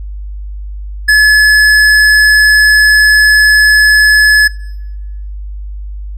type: tone with tanh clipping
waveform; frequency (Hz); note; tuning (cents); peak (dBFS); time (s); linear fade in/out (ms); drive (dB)
sine; 1711; A6; -49; -5; 1.08-4.48; 10; 13
effects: noise-tail reverb RT60 1.0 s tail -24 dB re dry + added 50 Hz sine -20 dBFS peak until 6.17 s